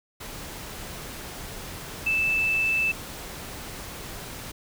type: tone in noise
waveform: sine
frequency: 2637 Hz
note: E7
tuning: in tune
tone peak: -21 dBFS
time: 2.06-2.92 s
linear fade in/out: 10 ms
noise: pink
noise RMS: -38 dBFS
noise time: 0.2-4.52 s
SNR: +14 dB
effects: none